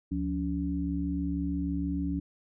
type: tone cluster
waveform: sine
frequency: 72.7 / 176.6 / 282.9 Hz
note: D2 / F3 / C#4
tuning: -17 / +20 / +35 cents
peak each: -34 / -33 / -31 dBFS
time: 0.11-2.2 s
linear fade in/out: 10 ms
effects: none